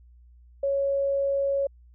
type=tone; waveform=sine; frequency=554.4 Hz; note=C#5; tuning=in tune; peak=-22 dBFS; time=0.63-1.67 s; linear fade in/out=5 ms; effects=added 60 Hz sine -50 dBFS peak until 1.94 s